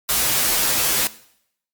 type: noise with comb filter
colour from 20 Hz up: white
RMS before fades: -19 dBFS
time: 0.09-1.07 s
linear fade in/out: 0 ms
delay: 11 ms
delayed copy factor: -0.85
effects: noise-tail reverb RT60 0.7 s tail -18 dB re dry + MP3 96 kbps